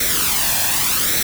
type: noise with flanger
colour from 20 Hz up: white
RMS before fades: -18 dBFS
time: 0-1.23 s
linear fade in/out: 5 ms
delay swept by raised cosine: 0.51 to 1.2 ms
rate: 0.85 Hz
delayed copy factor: +0.6
effects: none